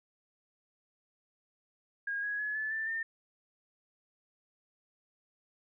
sine tone with pitch steps, 1630 / 1664.2 / 1699.2 / 1734.9 / 1771.4 / 1808.6 Hz, G#6 / G#6 / G#6 / A6 / A6 / A6, -33 / +3 / +39 / -25 / +11 / +47 cents, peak -32 dBFS, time 2.07-3.03 s, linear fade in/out 5 ms, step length 160 ms, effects none

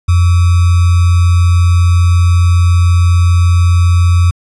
sine tone with sample-and-hold, 87.31 Hz, F2, in tune, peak -5 dBFS, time 0.08-4.31 s, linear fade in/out 10 ms, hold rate 1225 Hz, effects resampled to 24000 Hz

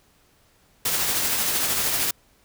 white noise with tremolo, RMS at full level -22 dBFS, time 0.85-2.11 s, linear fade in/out 5 ms, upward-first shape triangle, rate 13 Hz, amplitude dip 35%, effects pink hiss -60 dBFS RMS until 2.44 s

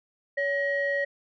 sine tone pair together, 564 / 1897 Hz, C#5 / A#6, +30 / +30 cents, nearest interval octave + major sixth, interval 2100 cents, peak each -26 dBFS, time 0.37-1.05 s, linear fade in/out 10 ms, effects tanh soft clip ceiling -18 dBFS

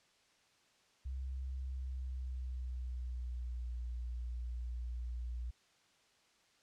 sine tone with pitch glide, 65.41 to 59.98 Hz, C2 to B1, 0 to -50 cents, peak -38 dBFS, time 1.05-5.51 s, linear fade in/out 10 ms, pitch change -150 cents, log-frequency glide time 1.6-3.75 s, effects white hiss -70 dBFS RMS until 6.62 s + low-pass 6000 Hz 12 dB/octave

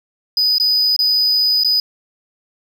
triangle tone with dropouts, 4978 Hz, D#8, in tune, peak -11 dBFS, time 0.37-1.8 s, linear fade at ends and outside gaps 2 ms, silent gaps 0.583-0.599 / 0.964-0.99 / 1.636-1.646 s, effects none

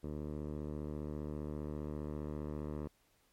10% pulse tone with low-pass filter sweep, 75 Hz, D2, 37 cents sharp, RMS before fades -41 dBFS, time 0.03-2.88 s, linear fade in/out 10 ms, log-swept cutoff 560 to 860 Hz, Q 0.75, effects pink hiss -72 dBFS RMS until 3.32 s + MP3 64 kbps

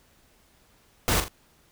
pink noise with echo, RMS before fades -23 dBFS, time 1.08-1.2 s, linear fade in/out 0 ms, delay 41 ms, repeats 2, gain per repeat -8 dB, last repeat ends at 1.282 s, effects pink hiss -61 dBFS RMS until 1.71 s

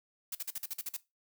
blue noise bursts, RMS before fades -37 dBFS, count 9, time 0.32-0.967 s, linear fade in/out 5 ms, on 31 ms, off 46 ms, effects noise-tail reverb RT60 0.2 s tail -17 dB re dry

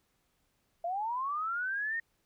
sine linear sweep, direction up, 664 to 1864.7 Hz, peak -31 dBFS, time 0.84-2 s, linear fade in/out 5 ms, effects pink hiss -75 dBFS RMS until 2.25 s

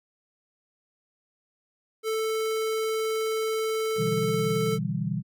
square tone, 440.7 Hz, A4, 3 cents sharp, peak -26 dBFS, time 2.03-4.79 s, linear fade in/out 50 ms
sine chord, E minor seventh, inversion second, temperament equal, 123.47 / 146.83 / 164.81 / 196 Hz, B2 / D3 / E3 / G3, 0 / 0 / 0 / 0 cents, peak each -32 / -33 / -30 / -31 dBFS, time 3.96-5.23 s, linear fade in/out 50 ms
effects none

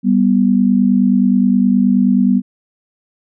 sine tone pair together, 196 / 245.5 Hz, G3 / B3, 0 / -10 cents, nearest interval major third, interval 390 cents, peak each -12 dBFS, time 0.03-2.42 s, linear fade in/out 50 ms, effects none

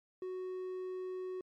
triangle tone, 370 Hz, F#4, in tune, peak -36 dBFS, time 0.22-1.41 s, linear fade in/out 2 ms, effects MP3 96 kbps

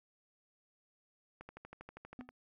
click train, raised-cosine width 0.5 ms, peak -34 dBFS, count 12, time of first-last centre 1.41-2.29 s, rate 12.5 Hz
triangle tone with exponential decay, 250 Hz, B3, 21 cents sharp, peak -38 dBFS, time 2.19-2.31 s, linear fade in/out 0 ms, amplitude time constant 25 ms
effects none

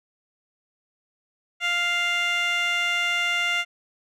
15% pulse tone with band-pass filter, 698.5 Hz, F5, in tune, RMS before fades -24 dBFS, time 1.6-3.65 s, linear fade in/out 50 ms, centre 2500 Hz, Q 1.5, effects none

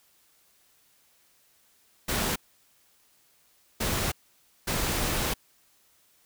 pink noise bursts at uneven times, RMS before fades -28 dBFS, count 3, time 2.08-2.36 / 3.8-4.12 / 4.67-5.34 s, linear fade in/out 10 ms, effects white hiss -64 dBFS RMS until 6.25 s

